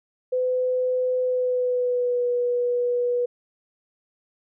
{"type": "tone with pitch glide", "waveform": "sine", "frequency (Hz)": [506, 487.4], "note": ["B4", "B4"], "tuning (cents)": [42, -23], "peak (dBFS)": -20, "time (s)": [0.32, 3.26], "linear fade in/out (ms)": 10, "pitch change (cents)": -65, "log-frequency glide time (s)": [1.22, 2.28], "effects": []}